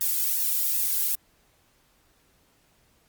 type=noise with flanger; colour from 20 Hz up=violet; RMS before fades=-25 dBFS; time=0.01-1.15 s; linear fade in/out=0 ms; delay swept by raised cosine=1.1 to 2 ms; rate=2.6 Hz; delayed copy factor=+1; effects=pink hiss -64 dBFS RMS until 3.08 s + Opus 48 kbps